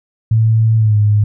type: tone with pitch glide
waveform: sine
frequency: 111.6 to 104.73 Hz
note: A2 to G#2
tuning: +25 to +15 cents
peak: -8 dBFS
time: 0.31-1.24 s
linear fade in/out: 5 ms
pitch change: -110 cents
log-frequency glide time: 0.77-0.97 s
effects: none

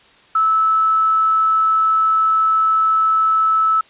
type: tone with quantisation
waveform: sine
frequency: 1307 Hz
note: E6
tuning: 15 cents flat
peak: -12 dBFS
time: 0.35-3.81 s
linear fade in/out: 5 ms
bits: 6
effects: white hiss -49 dBFS RMS until 3.89 s + resampled to 8000 Hz

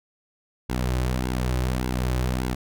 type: tone with flanger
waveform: sawtooth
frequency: 62.8 Hz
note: B1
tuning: 30 cents sharp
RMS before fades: -25 dBFS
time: 0.69-2.55 s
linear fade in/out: 10 ms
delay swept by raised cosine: 1.6 to 4.4 ms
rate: 1.7 Hz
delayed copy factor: -0.6
effects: none

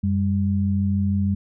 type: tone pair together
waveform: sine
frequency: 92.5 / 198.85 Hz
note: F#2 / G3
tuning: 0 / +25 cents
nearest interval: octave + minor second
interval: 1325 cents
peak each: -21 dBFS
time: 0.03-1.35 s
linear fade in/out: 10 ms
effects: none

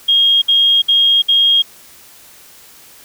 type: tone bursts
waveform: sine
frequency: 3252 Hz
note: G#7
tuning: 37 cents flat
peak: -8 dBFS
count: 4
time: 0.08-1.623 s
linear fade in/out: 10 ms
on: 340 ms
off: 61 ms
effects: white hiss -42 dBFS RMS until 3.04 s

